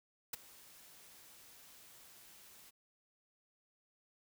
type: noise with ADSR envelope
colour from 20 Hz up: white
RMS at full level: -37 dBFS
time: 0.33-2.71 s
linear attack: 6 ms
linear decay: 15 ms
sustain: -22 dB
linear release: 19 ms
effects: none